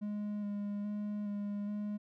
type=tone with vibrato; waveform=triangle; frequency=206.1 Hz; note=G#3; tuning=13 cents flat; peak=-33 dBFS; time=0.01-1.98 s; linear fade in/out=20 ms; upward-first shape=square; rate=1.2 Hz; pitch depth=15 cents each way; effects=none